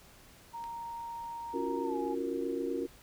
sine tone with pitch glide, 931 to 839.1 Hz, A#5 to G#5, -2 to +18 cents, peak -38 dBFS, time 0.53-2.15 s, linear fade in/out 20 ms, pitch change -180 cents, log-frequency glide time 1.83-1.97 s
click, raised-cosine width 0.2 ms, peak -32 dBFS, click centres 0.64 s
sine chord, Gb major seventh, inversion second, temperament equal with one note detuned, 277.2 / 342.2 / 370 / 466.2 Hz, Db4 / F4 / Gb4 / Bb4, 0 / -35 / 0 / 0 cents, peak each -37 dBFS, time 1.53-2.87 s, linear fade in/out 20 ms
effects pink hiss -57 dBFS RMS until 3.02 s

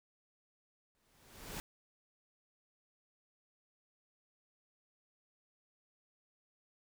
pink noise with exponential growth, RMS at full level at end -41 dBFS, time 0.95-1.6 s, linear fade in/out 0 ms, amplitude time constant 140 ms, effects none

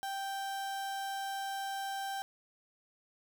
35% pulse tone, 784 Hz, G5, in tune, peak -34 dBFS, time 0.03-2.22 s, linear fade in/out 0 ms, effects none

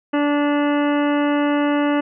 harmonic tone, 290.8 Hz, D4, 17 cents flat, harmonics 1 / 2 / 3 / 4 / 5 / 6 / 7 / 9 / 10, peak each -17 / -23 / -27 / -29 / -31 / -33 / -34 / -36 / -37 dBFS, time 0.13-2.01 s, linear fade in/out 10 ms, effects none

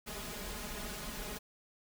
pink noise with comb filter, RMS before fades -42 dBFS, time 0.06-1.39 s, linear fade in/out 20 ms, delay 4.8 ms, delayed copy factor +1, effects none

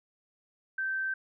sine tone, 1554 Hz, G6, 16 cents flat, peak -29 dBFS, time 0.78-1.14 s, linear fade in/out 5 ms, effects none

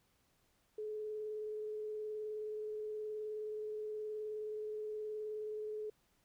sine tone with vibrato, 427.4 Hz, G#4, 50 cents sharp, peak -39 dBFS, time 0.78-5.9 s, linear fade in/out 5 ms, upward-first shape square, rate 19 Hz, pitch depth 11 cents each way, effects pink hiss -75 dBFS RMS until 6.24 s

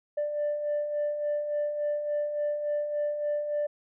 sine beating tone pair, 587.3 / 590.8 Hz, D5 / D5, 0 / +10 cents, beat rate 3.5 Hz, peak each -35 / -26 dBFS, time 0.17-3.67 s, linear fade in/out 10 ms, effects tanh soft clip ceiling -23 dBFS

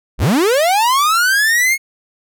45% pulse linear sweep, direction up, 30.72 to 2191 Hz, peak -11 dBFS, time 0.18-1.78 s, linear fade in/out 50 ms, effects none

